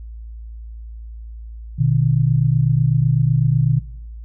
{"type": "tone pair together", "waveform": "sine", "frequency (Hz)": [123.3, 151.32], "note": ["B2", "D#3"], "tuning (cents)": [-2, -48], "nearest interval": "major third", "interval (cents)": 354, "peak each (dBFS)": -16, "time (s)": [1.78, 3.8], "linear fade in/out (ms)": 20, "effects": ["noise-tail reverb RT60 0.7 s tail -20 dB re dry", "added 56 Hz sine -31 dBFS peak until 4.24 s"]}